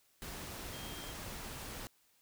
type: tone in noise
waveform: sine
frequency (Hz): 3204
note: G7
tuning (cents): +37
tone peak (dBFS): -52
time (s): 0.73-1.11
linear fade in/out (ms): 0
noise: pink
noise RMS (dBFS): -45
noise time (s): 0.22-1.87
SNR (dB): -10
effects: white hiss -71 dBFS RMS until 2.21 s